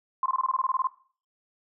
sine tone bursts, 1050 Hz, C6, 6 cents sharp, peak -22 dBFS, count 13, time 0.23-0.871 s, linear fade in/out 2 ms, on 29 ms, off 22 ms, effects noise-tail reverb RT60 0.4 s tail -17 dB re dry

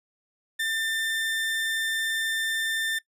30% pulse tone, 1791 Hz, A6, 30 cents sharp, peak -23 dBFS, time 0.59-2.99 s, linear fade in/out 10 ms, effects noise-tail reverb RT60 0.1 s tail -19 dB re dry + resampled to 32000 Hz

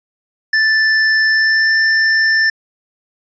square tone with pitch glide, 1760 to 1777.4 Hz, A6 to A6, 0 to +17 cents, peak -11 dBFS, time 0.53-2.5 s, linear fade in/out 5 ms, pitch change +17 cents, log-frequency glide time 1.28-1.78 s, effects resampled to 16000 Hz

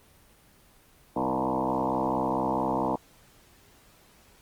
sine tone with frequency modulation, 593 Hz, D5, 17 cents sharp, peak -24 dBFS, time 1.16-2.96 s, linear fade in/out 5 ms, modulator 64.5 Hz, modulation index 6.3, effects pink hiss -58 dBFS RMS until 4.41 s + Opus 24 kbps

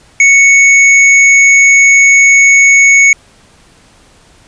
square tone, 2217 Hz, C#7, in tune, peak -3 dBFS, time 0.2-3.13 s, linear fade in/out 2 ms, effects pink hiss -44 dBFS RMS until 4.47 s + resampled to 22050 Hz

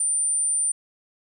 sine tone, 9150 Hz, D9, 46 cents flat, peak -20 dBFS, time 0-0.72 s, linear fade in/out 5 ms, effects 10-bit

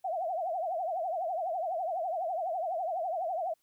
sine tone with vibrato, 698.5 Hz, F5, in tune, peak -30 dBFS, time 0.04-3.54 s, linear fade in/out 10 ms, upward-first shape triangle, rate 12 Hz, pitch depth 210 cents each way, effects white hiss -75 dBFS RMS until 3.62 s

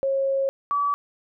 sine tone pair in turn, 543 / 1146.6 Hz, C#5 / D6, -36 / -42 cents, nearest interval octave + minor second, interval 1294 cents, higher second, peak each -20 dBFS, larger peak neither, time 0.03-0.49 / 0.71-0.94 s, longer first, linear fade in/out 0 ms, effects none

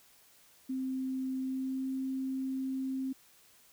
sine tone with pitch glide, 261.6 to 264.3 Hz, C4 to C4, 0 to +18 cents, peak -32 dBFS, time 0.69-3.13 s, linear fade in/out 10 ms, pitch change +18 cents, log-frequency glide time 1.39-1.9 s, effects white hiss -62 dBFS RMS until 3.72 s

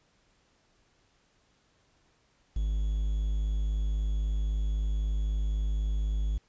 triangle tone with quantisation, 51.91 Hz, G#1, in tune, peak -24 dBFS, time 2.56-6.38 s, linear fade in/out 5 ms, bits 9, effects pink hiss -68 dBFS RMS until 6.48 s + resampled to 16000 Hz

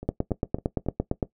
two click trains, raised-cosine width 2 ms, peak -10 / -22 dBFS, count 11 / 4, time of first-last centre 0.09-1.228 / 0.03-0.863 s, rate 8.79 / 3.6 Hz, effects noise-tail reverb RT60 0.1 s tail -17 dB re dry

